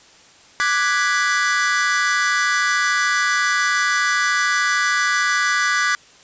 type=chord; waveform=45% pulse; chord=G# half-diminished seventh; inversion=second; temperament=equal; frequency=1174.7 / 1480 / 1661.2 / 1975.5 Hz; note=D6 / F#6 / G#6 / B6; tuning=0 / 0 / 0 / 0 cents; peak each=-22 dBFS; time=0.6-5.95 s; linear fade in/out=0 ms; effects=white hiss -48 dBFS RMS until 6.23 s + resampled to 16000 Hz